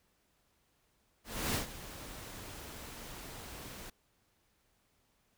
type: noise with ADSR envelope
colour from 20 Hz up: pink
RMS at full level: -32 dBFS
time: 1.24-3.9 s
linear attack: 300 ms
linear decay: 120 ms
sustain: -15 dB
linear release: 5 ms
effects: pink hiss -74 dBFS RMS until 5.37 s